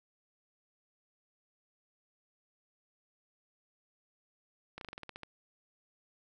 slowing click train, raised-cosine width 0.3 ms, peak -27 dBFS, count 10, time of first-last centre 4.78-5.233 s, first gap 32 ms, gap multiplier 1.11, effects none

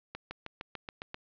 accelerating click train, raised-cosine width 0.3 ms, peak -23 dBFS, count 8, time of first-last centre 0.15-1.144 s, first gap 160 ms, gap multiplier 0.96, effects resampled to 11025 Hz + 9-bit

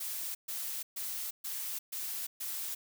blue noise bursts, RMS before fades -38 dBFS, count 6, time 0-2.75 s, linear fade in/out 10 ms, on 350 ms, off 130 ms, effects none

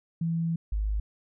sine tone pair in turn, 165.8 / 52.01 Hz, E3 / G#1, +10 / +3 cents, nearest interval octave + minor sixth, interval 2007 cents, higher first, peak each -25 dBFS, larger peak neither, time 0.21-0.56 / 0.72-1 s, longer first, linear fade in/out 5 ms, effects none

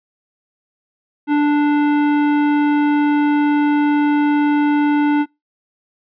sine tone with hard clipping, 293.7 Hz, D4, in tune, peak -14 dBFS, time 1.27-5.26 s, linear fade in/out 50 ms, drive 14 dB, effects noise-tail reverb RT60 0.2 s tail -24 dB re dry + resampled to 11025 Hz

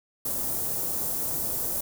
white band-stop noise, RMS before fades -29 dBFS, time 0.25-1.81 s, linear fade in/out 5 ms, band 680 to 10000 Hz, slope 12 dB/octave, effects none

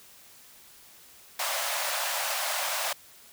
pink high-pass noise, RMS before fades -30 dBFS, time 1.39-2.93 s, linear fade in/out 5 ms, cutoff 550 Hz, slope 96 dB/octave, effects white hiss -53 dBFS RMS until 3.32 s

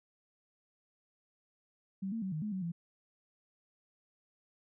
sine tone with pitch steps, 192.7 / 226.6 / 189.9 / 154.9 / 211.4 / 188.2 / 169.4 Hz, G3 / A#3 / F#3 / D#3 / G#3 / F#3 / E3, -29 / -49 / +45 / -7 / +31 / +30 / +48 cents, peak -34 dBFS, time 2.02-2.72 s, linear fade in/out 10 ms, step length 100 ms, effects none

